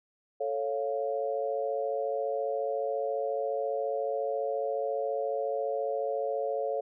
sine chord, A augmented, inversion none, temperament equal, 440 / 554.4 / 698.5 Hz, A4 / C#5 / E#5, 0 / 0 / 0 cents, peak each -33 / -31 / -35 dBFS, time 0.4-6.81 s, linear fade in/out 10 ms, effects none

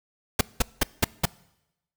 pink noise bursts, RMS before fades -19 dBFS, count 5, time 0.39-1.255 s, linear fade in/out 5 ms, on 21 ms, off 190 ms, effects noise-tail reverb RT60 0.9 s tail -23 dB re dry

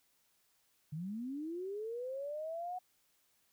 sine linear sweep, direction up, 144.5 to 740 Hz, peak -38 dBFS, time 0.92-2.79 s, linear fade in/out 10 ms, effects white hiss -74 dBFS RMS until 3.52 s

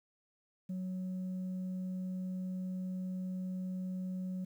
sine tone, 185 Hz, F#3, in tune, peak -33 dBFS, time 0.69-4.45 s, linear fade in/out 10 ms, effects tanh soft clip ceiling -35 dBFS + 11-bit

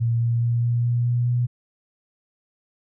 sine tone with pitch steps, 116.54 / 117.42 / 118.3 / 119.2 / 120.09 / 121 / 121.91 Hz, A#2 / A#2 / A#2 / A#2 / B2 / B2 / B2, 0 / +13 / +26 / +39 / -48 / -35 / -22 cents, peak -18 dBFS, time 0-1.47 s, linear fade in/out 20 ms, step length 210 ms, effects none

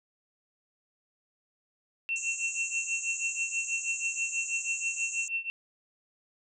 sine tone with tremolo, 2700 Hz, E7, 41 cents sharp, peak -26 dBFS, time 2.09-5.5 s, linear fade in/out 0 ms, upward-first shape triangle, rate 6.2 Hz, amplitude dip 95%
pink band-pass noise, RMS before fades -38 dBFS, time 2.16-5.28 s, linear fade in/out 0 ms, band 6400 to 7600 Hz, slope 96 dB/octave
effects none

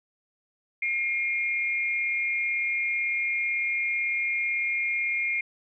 sine tone pair together, 2138 / 2400 Hz, C7 / D7, +37 / +37 cents, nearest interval major second, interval 200 cents, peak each -26 / -29 dBFS, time 0.82-5.41 s, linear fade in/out 5 ms, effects none

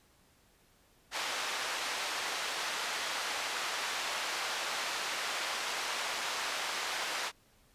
pink band-pass noise, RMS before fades -36 dBFS, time 1.11-7.32 s, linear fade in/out 50 ms, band 840 to 5900 Hz, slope 12 dB/octave, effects pink hiss -66 dBFS RMS until 7.74 s + resampled to 32000 Hz

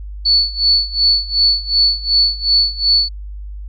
sine tone with tremolo, 4447 Hz, C#8, 5 cents sharp, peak -8 dBFS, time 0.25-3.09 s, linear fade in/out 10 ms, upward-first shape sine, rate 2.7 Hz, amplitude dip 90%, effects added 50 Hz sine -26 dBFS peak until 3.68 s

